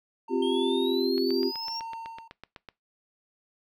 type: tone with tremolo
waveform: triangle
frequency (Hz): 910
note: A#5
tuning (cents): -42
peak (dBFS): -32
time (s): 0.28-2.28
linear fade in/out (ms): 5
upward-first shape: sine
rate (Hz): 0.8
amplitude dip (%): 100
type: chord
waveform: sine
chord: C suspended fourth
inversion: none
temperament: equal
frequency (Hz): 261.6 / 349.2 / 392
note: C4 / F4 / G4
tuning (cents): 0 / 0 / 0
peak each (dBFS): -28 / -28 / -27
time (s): 0.29-1.52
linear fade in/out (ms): 50
type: exponential sweep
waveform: triangle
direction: up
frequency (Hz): 3175 to 5588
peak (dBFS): -32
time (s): 0.42-1.8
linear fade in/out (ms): 5
type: click train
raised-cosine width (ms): 0.3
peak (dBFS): -26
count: 13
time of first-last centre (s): 1.18-2.688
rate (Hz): 7.96
effects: noise-tail reverb RT60 0.2 s tail -22 dB re dry